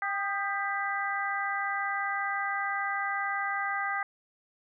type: harmonic tone with a mistuned harmonic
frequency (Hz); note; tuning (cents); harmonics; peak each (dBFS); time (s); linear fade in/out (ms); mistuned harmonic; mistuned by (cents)
396.3; G4; +19; 2 / 3 / 4 / 5; -34 / -34 / -34 / -34; 0.02-4.03; 2; 3; +55
effects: none